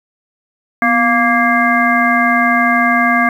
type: harmonic tone with a mistuned harmonic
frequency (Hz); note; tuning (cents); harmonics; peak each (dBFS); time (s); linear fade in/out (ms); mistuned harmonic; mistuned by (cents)
233.1; A#3; 0; 1 / 3 / 5 / 7 / 9; -16 / -16 / -16 / -16 / -16; 0.82-3.29; 2; 1; +93
effects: 7-bit